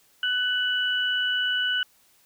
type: tone pair together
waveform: sine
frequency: 1496.8 / 2960 Hz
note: F#6 / F#7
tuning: +20 / 0 cents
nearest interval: octave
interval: 1180 cents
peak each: -25 dBFS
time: 0.23-1.83 s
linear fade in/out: 2 ms
effects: white hiss -61 dBFS RMS until 2.25 s